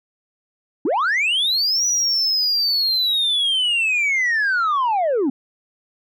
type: linear two-way sweep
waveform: sine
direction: up then down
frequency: 243.6 to 5900 to 243.6 Hz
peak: -14 dBFS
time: 0.85-5.3 s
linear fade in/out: 5 ms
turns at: 1.86 s
effects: tanh soft clip ceiling -15 dBFS